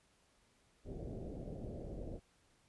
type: low-pass noise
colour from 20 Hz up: pink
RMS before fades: -45 dBFS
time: 0.84-2.2 s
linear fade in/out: 50 ms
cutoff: 640 Hz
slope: 48 dB/octave
effects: pink hiss -72 dBFS RMS until 2.68 s + resampled to 24000 Hz